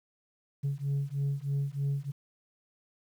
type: beating tone pair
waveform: sine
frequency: 138.59 / 141.79 Hz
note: C#3 / C#3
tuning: 0 / +40 cents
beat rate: 3.2 Hz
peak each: -30 dBFS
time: 0.63-2.12 s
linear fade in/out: 20 ms
effects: tanh soft clip ceiling -25 dBFS + 10-bit